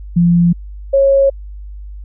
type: tone pair in turn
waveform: sine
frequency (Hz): 172.7 / 548.3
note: F3 / C#5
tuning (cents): -19 / -19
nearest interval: octave + minor sixth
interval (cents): 2000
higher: second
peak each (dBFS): -7 / -7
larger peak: neither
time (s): 0.16-0.53 / 0.93-1.3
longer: neither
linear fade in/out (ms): 10
effects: added 50 Hz sine -27 dBFS peak until 2.04 s